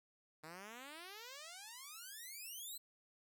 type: exponential sweep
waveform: 5% pulse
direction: up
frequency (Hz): 151.2 to 4143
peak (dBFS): -39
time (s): 0.43-2.78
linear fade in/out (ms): 10
effects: none